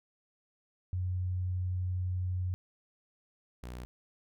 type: tone pair in turn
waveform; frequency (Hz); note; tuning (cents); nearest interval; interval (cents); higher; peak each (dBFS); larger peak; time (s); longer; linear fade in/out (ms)
sine / sawtooth; 91.2 / 61.09; F#2 / B1; -24 / -18; perfect fifth; 694; first; -30 / -37; first; 0.93-2.54 / 3.63-3.85; first; 0
effects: none

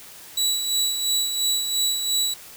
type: tone with tremolo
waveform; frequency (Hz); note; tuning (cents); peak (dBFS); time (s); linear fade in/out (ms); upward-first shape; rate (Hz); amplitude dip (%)
25% pulse; 3926; B7; -11; -15; 0.37-2.34; 5; sine; 2.9; 50
effects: white hiss -43 dBFS RMS until 2.56 s

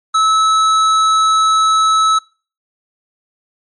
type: tone with hard clipping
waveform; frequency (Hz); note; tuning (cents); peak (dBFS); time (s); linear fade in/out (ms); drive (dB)
triangle; 1300; E6; -24; -11; 0.14-2.19; 10; 15
effects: noise-tail reverb RT60 0.4 s tail -25 dB re dry + MP3 48 kbps

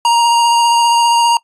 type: tone with vibrato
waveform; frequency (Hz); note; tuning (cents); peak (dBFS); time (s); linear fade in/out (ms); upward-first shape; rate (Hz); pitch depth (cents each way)
square; 938; A#5; +11; -9; 0.05-1.37; 2; sine; 15; 13
effects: noise-tail reverb RT60 0.1 s tail -21 dB re dry + resampled to 22050 Hz

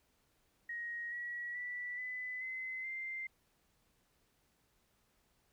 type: tone with pitch steps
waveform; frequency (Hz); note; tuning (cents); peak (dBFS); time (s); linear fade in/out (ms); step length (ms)
sine; 1883 / 1922.6 / 1963 / 2004 / 2046 / 2089; A#6 / B6 / B6 / B6 / C7 / C7; +17 / -47 / -11 / +25 / -39 / -3; -39; 0.69-3.27; 5; 430
effects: pink hiss -75 dBFS RMS until 5.52 s

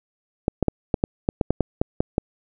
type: clicks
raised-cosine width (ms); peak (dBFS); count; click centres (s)
2; -5; 12; 0.481 / 0.627 / 0.683 / 0.942 / 1.039 / 1.289 / 1.412 / 1.506 / 1.607 / 1.815 / 2.005 / 2.181
effects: none

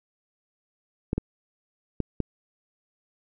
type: clicks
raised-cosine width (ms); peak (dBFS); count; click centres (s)
3; -12; 4; 1.131 / 1.18 / 2.003 / 2.203
effects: none

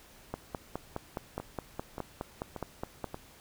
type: two click trains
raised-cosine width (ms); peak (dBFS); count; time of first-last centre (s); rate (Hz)
1; -20 / -24; 14 / 4; 0.34-3.043 / 1.4-3.144; 4.81 / 1.72
effects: pink hiss -56 dBFS RMS until 3.4 s

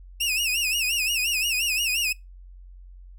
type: tone with vibrato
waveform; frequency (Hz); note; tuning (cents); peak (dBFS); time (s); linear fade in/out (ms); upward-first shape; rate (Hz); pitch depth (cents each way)
sawtooth; 2668; E7; +20; -19; 0.2-2.13; 10; sine; 5.7; 140
effects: noise-tail reverb RT60 0.2 s tail -24 dB re dry + added 45 Hz sine -42 dBFS peak until 3.18 s

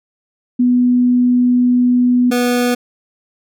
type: tone pair in turn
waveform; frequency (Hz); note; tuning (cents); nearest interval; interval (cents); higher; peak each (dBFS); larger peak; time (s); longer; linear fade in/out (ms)
sine / 25% pulse; 246.9 / 244.8; B3 / B3; 0 / -15; unison; 15; first; -9; neither; 0.59-2.31 / 2.31-2.75; first; 10
effects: none

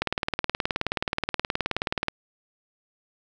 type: click train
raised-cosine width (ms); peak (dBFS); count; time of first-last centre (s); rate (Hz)
0.3; -8; 40; 0.02-2.083; 18.9
effects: none

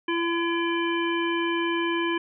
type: harmonic tone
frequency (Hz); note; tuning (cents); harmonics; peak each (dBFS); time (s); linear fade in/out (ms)
338.2; E4; +44; 1 / 3 / 5 / 7 / 9; -25 / -30 / -32 / -33 / -35; 0.08-2.18; 5
effects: none

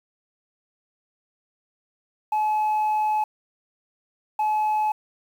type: tone bursts at uneven times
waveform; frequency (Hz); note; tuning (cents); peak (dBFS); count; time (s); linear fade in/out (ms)
sine; 855; A5; -50; -17; 2; 2.32-3.24 / 4.39-4.92; 5
effects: tanh soft clip ceiling -19 dBFS + 8-bit

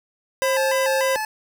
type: tone with vibrato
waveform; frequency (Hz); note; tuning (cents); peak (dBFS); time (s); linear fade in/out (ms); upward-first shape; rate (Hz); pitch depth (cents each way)
25% pulse; 932.3; A#5; 0; -20; 0.42-1.25; 2; square; 3.4; 130
type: tone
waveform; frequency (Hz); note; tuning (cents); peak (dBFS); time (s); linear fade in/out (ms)
square; 533; C5; +32; -20; 0.42-1.16; 0
effects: 9-bit

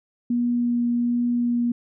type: tone with vibrato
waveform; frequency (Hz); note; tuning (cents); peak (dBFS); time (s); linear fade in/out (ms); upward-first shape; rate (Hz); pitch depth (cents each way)
sine; 240; B3; -49; -19; 0.3-1.72; 5; triangle; 1.3; 9
effects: none

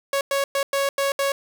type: tone bursts at uneven times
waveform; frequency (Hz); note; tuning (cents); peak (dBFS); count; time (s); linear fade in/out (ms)
sawtooth; 554.4; C#5; 0; -16; 6; 0.13-0.21 / 0.31-0.44 / 0.55-0.63 / 0.73-0.89 / 0.98-1.12 / 1.19-1.32; 2
effects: none

